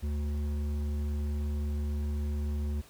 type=tone with hard clipping; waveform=triangle; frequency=73.42 Hz; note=D2; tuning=in tune; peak=-31 dBFS; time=0.02-2.82 s; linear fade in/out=20 ms; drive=13 dB; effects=pink hiss -56 dBFS RMS until 2.89 s